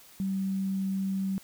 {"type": "tone", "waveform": "sine", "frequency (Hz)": 192.7, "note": "G3", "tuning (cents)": -29, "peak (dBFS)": -27, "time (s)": [0.2, 1.38], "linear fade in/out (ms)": 0, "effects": ["white hiss -54 dBFS RMS until 1.43 s"]}